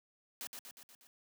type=noise with echo; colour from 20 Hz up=white; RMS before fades=-43 dBFS; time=0.41-0.47 s; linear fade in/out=0 ms; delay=120 ms; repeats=5; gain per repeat=-4 dB; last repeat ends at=1.07 s; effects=high-pass 150 Hz 12 dB/octave